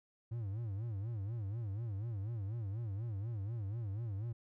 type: tone with vibrato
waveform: triangle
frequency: 107.2 Hz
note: A2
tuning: 45 cents flat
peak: -35 dBFS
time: 0.31-4.33 s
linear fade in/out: 10 ms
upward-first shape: sine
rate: 4.1 Hz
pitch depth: 190 cents each way
effects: none